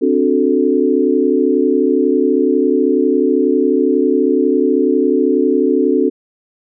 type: chord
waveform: sine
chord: D dominant seventh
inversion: third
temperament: equal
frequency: 261.6 / 293.7 / 370 / 440 Hz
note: C4 / D4 / F#4 / A4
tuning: 0 / 0 / 0 / 0 cents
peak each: -16 dBFS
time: 0.01-6.1 s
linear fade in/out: 20 ms
effects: none